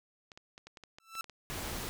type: clicks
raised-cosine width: 0.2 ms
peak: -32 dBFS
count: 10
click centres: 0.318 / 0.375 / 0.579 / 0.67 / 0.772 / 0.837 / 0.985 / 1.153 / 1.243 / 1.297 s
type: tone with exponential growth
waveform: sawtooth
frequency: 1329 Hz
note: E6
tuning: 14 cents sharp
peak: -29 dBFS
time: 1-1.21 s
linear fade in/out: 1 ms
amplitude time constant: 44 ms
type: noise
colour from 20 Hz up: pink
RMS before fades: -39 dBFS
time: 1.5-1.89 s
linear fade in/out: 0 ms
effects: none